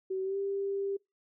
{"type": "tone with pitch glide", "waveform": "sine", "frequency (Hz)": [379.2, 395.5], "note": ["F#4", "G4"], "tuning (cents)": [43, 15], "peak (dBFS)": -30, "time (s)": [0.1, 0.97], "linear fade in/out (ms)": 10, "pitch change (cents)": 72, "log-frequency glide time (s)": [0.23, 0.37], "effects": ["noise-tail reverb RT60 0.2 s tail -25 dB re dry"]}